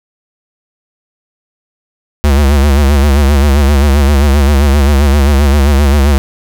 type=tone with vibrato; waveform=square; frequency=70.8 Hz; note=C#2; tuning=37 cents sharp; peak=-6 dBFS; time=2.24-6.18 s; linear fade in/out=0 ms; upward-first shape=sine; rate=7.6 Hz; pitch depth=92 cents each way; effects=none